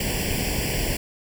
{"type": "noise with comb filter", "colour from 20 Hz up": "pink", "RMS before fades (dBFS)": -25, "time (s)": [0, 0.97], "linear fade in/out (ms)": 5, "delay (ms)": 0.39, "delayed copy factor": 0.95, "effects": []}